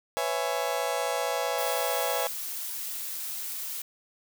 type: chord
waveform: 35% pulse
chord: C# minor seventh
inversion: third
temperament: just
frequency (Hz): 498.9 / 554.4 / 665.2 / 831.5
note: B4 / C#5 / E5 / G#5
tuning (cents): +17 / 0 / +16 / +2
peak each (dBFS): -31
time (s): 0.17-2.27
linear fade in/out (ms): 0
type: noise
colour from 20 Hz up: blue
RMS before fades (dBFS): -35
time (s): 1.58-3.82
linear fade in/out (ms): 5
effects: none